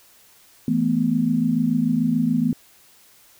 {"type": "chord", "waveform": "sine", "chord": "E suspended fourth", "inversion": "none", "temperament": "equal", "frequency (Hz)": [164.81, 220, 246.9], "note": ["E3", "A3", "B3"], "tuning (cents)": [0, 0, 0], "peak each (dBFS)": [-24, -22, -20], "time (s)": [0.68, 2.53], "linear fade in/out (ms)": 2, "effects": ["white hiss -53 dBFS RMS until 3.39 s"]}